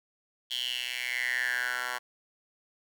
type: tone with high-pass filter sweep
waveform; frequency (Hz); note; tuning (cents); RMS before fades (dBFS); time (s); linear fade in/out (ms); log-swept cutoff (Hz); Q
10% pulse; 124.2; B2; +10; -32; 0.5-1.99; 20; 3300 to 1200; 7.1
effects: none